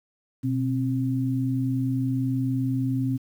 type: tone pair together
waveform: sine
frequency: 124.9 / 264.7 Hz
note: B2 / C4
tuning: +20 / +20 cents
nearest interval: octave + minor second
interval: 1300 cents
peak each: -25 dBFS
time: 0.43-3.18 s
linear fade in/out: 20 ms
effects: 9-bit